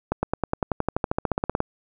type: accelerating click train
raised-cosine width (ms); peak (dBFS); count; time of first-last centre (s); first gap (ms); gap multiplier
1; -8; 20; 0.12-1.604; 110; 0.96
effects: none